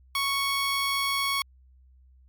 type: tone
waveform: 15% pulse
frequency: 1108.7 Hz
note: C#6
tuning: in tune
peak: -18 dBFS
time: 0.15-1.42 s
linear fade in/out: 2 ms
effects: added 64 Hz sine -53 dBFS peak until 2.28 s + MP3 96 kbps